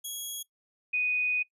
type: tone pair in turn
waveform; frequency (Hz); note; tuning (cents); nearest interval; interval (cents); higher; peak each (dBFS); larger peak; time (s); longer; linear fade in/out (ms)
5% pulse / sine; 3319 / 2486; G#7 / D#7; -2 / -2; perfect fourth; 500; first; -25; neither; 0.04-0.43 / 0.93-1.43; second; 10
effects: noise-tail reverb RT60 0.1 s tail -20 dB re dry + resampled to 32000 Hz